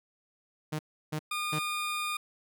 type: tone bursts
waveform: sawtooth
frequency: 153.7 Hz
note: D#3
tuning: 21 cents flat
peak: -27 dBFS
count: 3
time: 0.72-1.593 s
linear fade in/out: 10 ms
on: 71 ms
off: 330 ms
type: tone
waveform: 20% pulse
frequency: 1217 Hz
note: D#6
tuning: 39 cents flat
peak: -26 dBFS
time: 1.31-2.17 s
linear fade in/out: 5 ms
effects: none